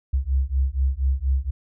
sine beating tone pair, 64.8 / 69 Hz, C2 / C#2, -16 / -7 cents, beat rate 4.2 Hz, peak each -22 dBFS, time 0.13-1.51 s, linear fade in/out 10 ms, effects none

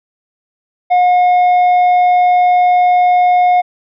sine tone with tanh clipping, 720 Hz, F#5, 47 cents flat, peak -8 dBFS, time 0.9-3.62 s, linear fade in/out 20 ms, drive 5 dB, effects none

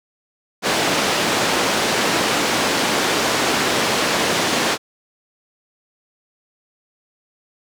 pink band-pass noise, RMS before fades -19 dBFS, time 0.62-4.78 s, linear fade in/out 50 ms, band 250 to 6500 Hz, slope 12 dB/octave, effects none

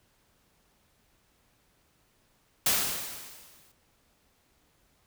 white noise with exponential decay, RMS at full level -23 dBFS, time 2.66-3.72 s, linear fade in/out 5 ms, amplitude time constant 230 ms, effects pink hiss -68 dBFS RMS until 5.06 s

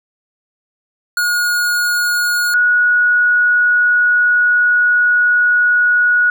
square / sine tone pair in turn, 1441 / 1458.6 Hz, F#6 / F#6, -46 / -25 cents, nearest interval unison, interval 21 cents, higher second, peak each -14 / -9 dBFS, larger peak second, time 1.17-2.54 / 2.54-6.3 s, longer second, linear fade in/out 2 ms, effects none

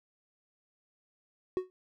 triangle tone with exponential decay, 369.6 Hz, F#4, 2 cents flat, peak -22 dBFS, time 1.57-1.7 s, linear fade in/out 0 ms, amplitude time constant 27 ms, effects none

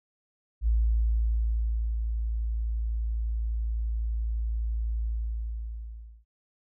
sine tone with ADSR envelope, 55.9 Hz, A1, 28 cents sharp, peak -20 dBFS, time 0.61-6.25 s, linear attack 62 ms, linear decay 1300 ms, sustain -6 dB, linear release 1200 ms, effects none

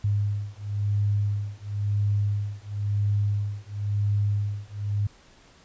sine beating tone pair, 102 / 102.97 Hz, G#2 / G#2, -31 / -14 cents, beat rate 0.97 Hz, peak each -26 dBFS, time 0.04-5.07 s, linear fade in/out 5 ms, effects pink hiss -55 dBFS RMS until 5.64 s + resampled to 16000 Hz

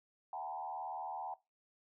sine tone with frequency modulation, 830.6 Hz, G#5, in tune, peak -39 dBFS, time 0.33-1.34 s, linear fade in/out 2 ms, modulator 78 Hz, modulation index 1.5, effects noise-tail reverb RT60 0.2 s tail -18 dB re dry

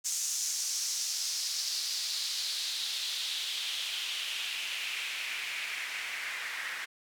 white noise with band-pass filter sweep, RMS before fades -35 dBFS, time 0.04-6.86 s, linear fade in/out 20 ms, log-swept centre 6700 to 1800 Hz, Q 2.9, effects none

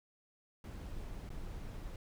brown noise with dropouts, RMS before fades -44 dBFS, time 0.64-1.96 s, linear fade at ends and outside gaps 2 ms, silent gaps 1.292-1.302 s, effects none

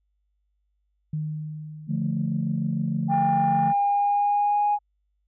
sine tone with exponential decay, 153.6 Hz, D#3, 22 cents flat, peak -24 dBFS, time 1.13-3.2 s, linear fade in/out 5 ms, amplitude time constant 450 ms
sine chord, D minor, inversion none, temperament equal with one note detuned, 146.83 / 173.51 / 220 Hz, D3 / F3 / A3, 0 / -11 / 0 cents, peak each -27 dBFS, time 1.87-3.74 s, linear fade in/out 50 ms
sine tone with pitch glide, 800 to 827.7 Hz, G5 to G#5, +35 to -6 cents, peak -18 dBFS, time 3.08-4.79 s, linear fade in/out 50 ms, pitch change +59 cents, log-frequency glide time 3.46-4.68 s
effects tanh soft clip ceiling -14 dBFS + added 50 Hz sine -69 dBFS peak until 5.27 s

